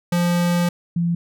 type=tone pair in turn; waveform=square / sine; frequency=174.3 / 170.71 Hz; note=F3 / F3; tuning=-3 / -39 cents; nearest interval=unison; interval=36 cents; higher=first; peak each=-17 dBFS; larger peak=neither; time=0.12-0.69 / 0.96-1.15 s; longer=first; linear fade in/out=5 ms; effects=none